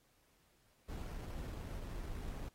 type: noise with sample-and-hold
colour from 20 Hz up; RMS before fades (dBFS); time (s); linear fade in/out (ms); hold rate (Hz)
brown; -44; 0.88-2.49; 10; 3675
effects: pink hiss -73 dBFS RMS until 2.54 s + AAC 48 kbps